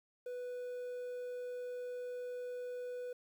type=tone with quantisation; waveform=triangle; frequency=494.5 Hz; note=B4; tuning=2 cents sharp; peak=-38 dBFS; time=0.26-3.13 s; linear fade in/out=5 ms; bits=11; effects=none